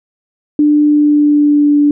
sine tone with pitch glide, 297 to 291.7 Hz, D4 to D4, +20 to -12 cents, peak -6 dBFS, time 0.59-1.91 s, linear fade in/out 2 ms, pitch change -32 cents, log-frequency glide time 0.85-1.78 s, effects none

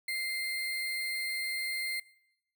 sine tone with sample-and-hold, 2093 Hz, C7, in tune, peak -31 dBFS, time 0.08-2 s, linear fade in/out 5 ms, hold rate 6300 Hz, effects noise-tail reverb RT60 0.9 s tail -23 dB re dry

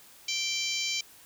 harmonic tone with a mistuned harmonic, 780 Hz, G5, 9 cents flat, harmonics 3 / 4 / 5 / 6 / 7 / 8 / 9, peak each -34 / -35 / -36 / -37 / -37 / -38 / -39 dBFS, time 0.28-1.01 s, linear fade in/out 5 ms, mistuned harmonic 5, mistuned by +42 cents, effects white hiss -54 dBFS RMS until 1.25 s

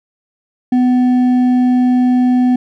triangle tone with hard clipping, 250 Hz, B3, 21 cents sharp, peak -10 dBFS, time 0.72-2.56 s, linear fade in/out 5 ms, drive 8 dB, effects none

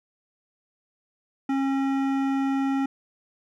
sine tone with hard clipping, 271.6 Hz, C#4, 35 cents flat, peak -24 dBFS, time 1.49-2.86 s, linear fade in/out 5 ms, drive 14 dB, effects none

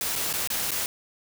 white noise with dropouts, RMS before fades -28 dBFS, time 0.01-0.86 s, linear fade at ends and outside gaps 1 ms, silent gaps 0.155-0.159 / 0.329-0.337 / 0.474-0.502 / 0.708-0.716 s, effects none

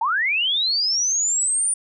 sine linear sweep, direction up, 841 to 9397 Hz, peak -18 dBFS, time 0.01-1.74 s, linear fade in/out 5 ms, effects none

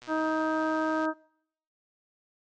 click train, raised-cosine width 0.2 ms, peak -30 dBFS, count 127, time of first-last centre 0.02-1.053 s, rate 122 Hz
harmonic tone, 314.7 Hz, D#4, 20 cents sharp, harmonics 1 / 2 / 3 / 4 / 5, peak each -28 / -31 / -33 / -34 / -35 dBFS, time 0.07-1.14 s, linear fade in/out 50 ms
effects noise-tail reverb RT60 0.7 s tail -24 dB re dry + MP3 48 kbps

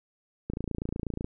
click train, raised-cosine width 3 ms, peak -19 dBFS, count 22, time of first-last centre 0.5-1.245 s, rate 28.2 Hz, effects none

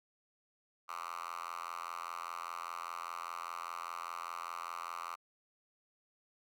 5% pulse tone with high-pass filter, 85 Hz, F2, 46 cents flat, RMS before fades -43 dBFS, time 0.88-5.16 s, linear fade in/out 20 ms, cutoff 1200 Hz, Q 6.5, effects none

